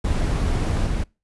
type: noise with level steps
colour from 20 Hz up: brown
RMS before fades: -21 / -24 dBFS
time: 0.04-1.04 s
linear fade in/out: 10 ms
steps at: 0.86 s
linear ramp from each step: 10 ms
effects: noise-tail reverb RT60 0.3 s tail -26 dB re dry + resampled to 24000 Hz